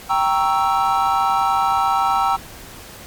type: chord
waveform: triangle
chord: G diminished seventh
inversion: none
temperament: equal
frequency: 784 / 932.3 / 1108.7 / 1318.5 Hz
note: G5 / Bb5 / Db6 / Fb6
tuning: 0 / 0 / 0 / 0 cents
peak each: -17 / -19 / -23 / -18 dBFS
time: 0.09-2.37 s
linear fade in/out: 20 ms
effects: pink hiss -38 dBFS RMS until 3.06 s + MP3 96 kbps